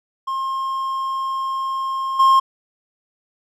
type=tone with level steps; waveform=triangle; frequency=1067 Hz; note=C6; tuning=34 cents sharp; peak=-19 / -8 dBFS; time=0.27-2.4 s; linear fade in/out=10 ms; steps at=2.19 s; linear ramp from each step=10 ms; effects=none